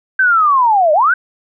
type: linear two-way sweep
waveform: sine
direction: down then up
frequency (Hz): 1568 to 584 to 1568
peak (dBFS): -8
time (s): 0.19-1.14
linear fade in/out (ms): 5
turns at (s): 0.93
effects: none